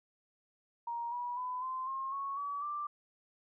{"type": "tone with pitch steps", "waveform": "sine", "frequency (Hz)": [940, 970.9, 1002.8, 1035.8, 1069.8, 1105, 1141.3, 1178.9], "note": ["A#5", "B5", "B5", "C6", "C6", "C#6", "D6", "D6"], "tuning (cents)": [14, -30, 26, -18, 38, -6, -50, 6], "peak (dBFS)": -35, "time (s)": [0.87, 2.87], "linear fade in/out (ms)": 5, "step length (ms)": 250, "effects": []}